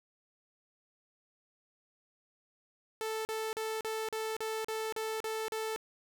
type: tone bursts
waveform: sawtooth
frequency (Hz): 440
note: A4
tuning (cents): 0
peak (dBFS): -30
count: 10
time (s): 3.01-5.761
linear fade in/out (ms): 0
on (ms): 240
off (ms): 39
effects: none